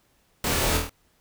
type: noise with echo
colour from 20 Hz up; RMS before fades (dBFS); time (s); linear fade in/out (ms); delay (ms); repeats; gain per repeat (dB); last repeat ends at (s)
pink; -26; 0.44-0.77; 2; 25; 5; -3; 0.895
effects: pink hiss -65 dBFS RMS until 1.2 s